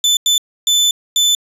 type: tone bursts at uneven times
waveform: 30% pulse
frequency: 3512 Hz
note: A7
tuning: 4 cents flat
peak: -8 dBFS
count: 4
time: 0.04-0.17 / 0.26-0.38 / 0.67-0.91 / 1.16-1.35 s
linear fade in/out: 2 ms
effects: resampled to 32000 Hz + 7-bit